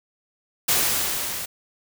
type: noise with level ramp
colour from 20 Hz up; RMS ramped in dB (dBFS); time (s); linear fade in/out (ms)
white; -19 to -31; 0.68-1.46; 10
effects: none